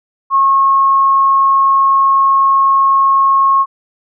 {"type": "tone", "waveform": "sine", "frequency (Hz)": 1088, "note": "C#6", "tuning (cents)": -33, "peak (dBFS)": -7, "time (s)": [0.3, 3.66], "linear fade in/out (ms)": 50, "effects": []}